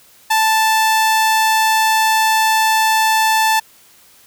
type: tone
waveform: sawtooth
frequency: 880 Hz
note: A5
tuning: in tune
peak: -8 dBFS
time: 0.3-3.6 s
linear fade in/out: 10 ms
effects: white hiss -48 dBFS RMS until 4.26 s